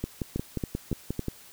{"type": "two click trains", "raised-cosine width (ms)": 3, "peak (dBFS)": [-16, -16], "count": [4, 8], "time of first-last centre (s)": [[0.36, 1.193], [0.04, 1.283]], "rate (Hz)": [3.6, 5.63], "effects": ["white hiss -51 dBFS RMS until 1.52 s"]}